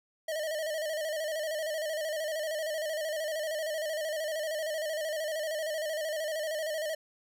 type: tone with vibrato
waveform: square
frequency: 622.3 Hz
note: D#5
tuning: in tune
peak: -32 dBFS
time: 0.28-6.95 s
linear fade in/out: 5 ms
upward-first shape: square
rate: 13 Hz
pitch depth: 59 cents each way
effects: none